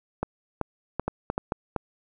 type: two click trains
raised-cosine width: 1 ms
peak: -12 / -12 dBFS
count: 3 / 5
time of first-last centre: 1.08-1.522 / 0.23-1.763 s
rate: 4.53 / 2.61 Hz
effects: none